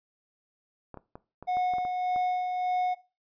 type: clicks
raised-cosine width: 1 ms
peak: -28 dBFS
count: 9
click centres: 0.943 / 0.973 / 1.155 / 1.426 / 1.57 / 1.737 / 1.784 / 1.851 / 2.161 s
type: tone with tremolo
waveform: triangle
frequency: 729 Hz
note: F#5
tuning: 26 cents flat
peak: -22 dBFS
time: 1.47-2.95 s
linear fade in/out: 20 ms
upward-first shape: sine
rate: 1.7 Hz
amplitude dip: 40%
effects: noise-tail reverb RT60 0.3 s tail -18 dB re dry + resampled to 11025 Hz